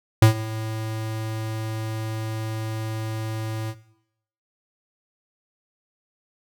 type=tone with ADSR envelope; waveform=square; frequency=110.3 Hz; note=A2; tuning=5 cents sharp; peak=-9 dBFS; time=0.22-3.75 s; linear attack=4 ms; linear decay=110 ms; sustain=-18 dB; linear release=58 ms; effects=noise-tail reverb RT60 0.8 s tail -17 dB re dry